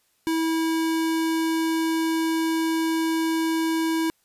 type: tone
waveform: square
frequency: 324.7 Hz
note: E4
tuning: 26 cents flat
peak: -22 dBFS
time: 0.27-4.1 s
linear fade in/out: 0 ms
effects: white hiss -67 dBFS RMS until 4.24 s + resampled to 32000 Hz